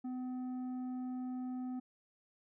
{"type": "tone with tanh clipping", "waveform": "sine", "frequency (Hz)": 253.2, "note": "B3", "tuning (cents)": 43, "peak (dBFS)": -39, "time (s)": [0.04, 1.8], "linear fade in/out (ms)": 10, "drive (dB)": 7, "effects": []}